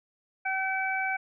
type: harmonic tone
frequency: 765 Hz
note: G5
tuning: 42 cents flat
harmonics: 1 / 2 / 3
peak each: -31 / -31 / -31 dBFS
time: 0.45-1.17 s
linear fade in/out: 10 ms
effects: none